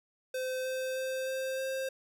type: tone with pitch steps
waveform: square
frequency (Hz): 515 / 518.6 / 522.2 / 525.8 / 529.5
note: C5 / C5 / C5 / C5 / C5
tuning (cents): -28 / -15 / -3 / +8 / +21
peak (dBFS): -33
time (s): 0.34-1.89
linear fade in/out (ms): 5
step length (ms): 310
effects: none